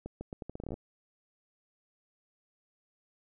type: accelerating click train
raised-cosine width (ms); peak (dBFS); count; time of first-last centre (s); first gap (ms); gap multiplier
2; -26; 14; 0.06-0.741; 150; 0.79
effects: none